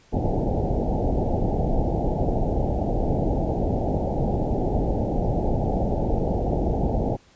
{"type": "low-pass noise", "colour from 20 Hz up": "pink", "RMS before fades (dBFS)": -23, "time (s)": [0.12, 7.17], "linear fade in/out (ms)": 20, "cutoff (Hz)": 840, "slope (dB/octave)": 96, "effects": ["pink hiss -56 dBFS RMS until 7.35 s", "resampled to 16000 Hz"]}